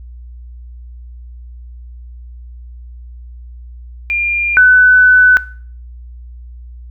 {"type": "tone pair in turn", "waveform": "sine", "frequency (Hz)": [2400, 1500.8], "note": ["D7", "F#6"], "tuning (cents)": [37, 24], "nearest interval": "minor sixth", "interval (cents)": 813, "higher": "first", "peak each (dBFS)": [-13, -3], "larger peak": "second", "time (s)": [[4.1, 4.57], [4.57, 5.37]], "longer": "second", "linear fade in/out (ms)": 0, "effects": ["noise-tail reverb RT60 0.5 s tail -20 dB re dry", "added 60 Hz sine -30 dBFS peak until 6.9 s"]}